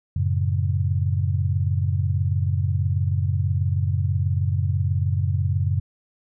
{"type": "chord", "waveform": "sine", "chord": "F# minor", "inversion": "none", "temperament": "just", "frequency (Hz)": [92.5, 111, 138.75], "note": ["F#2", "A2", "C#3"], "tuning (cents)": [0, 16, 2], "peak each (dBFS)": [-21, -26, -25], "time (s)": [0.16, 5.8], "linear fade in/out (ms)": 5, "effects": []}